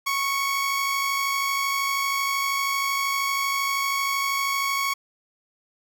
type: tone pair together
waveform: 25% pulse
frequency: 1102.1 / 2257 Hz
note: C#6 / C#7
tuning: -10 / +31 cents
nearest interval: octave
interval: 1241 cents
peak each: -20 / -26 dBFS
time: 0.06-4.94 s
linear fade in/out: 10 ms
effects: none